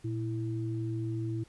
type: tone pair together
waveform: sine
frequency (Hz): 116.53 / 329.6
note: A#2 / E4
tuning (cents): 0 / 0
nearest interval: octave + tritone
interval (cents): 1800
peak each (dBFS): -32 / -36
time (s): 0.04-1.44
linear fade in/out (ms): 10
effects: pink hiss -62 dBFS RMS until 1.48 s + resampled to 24000 Hz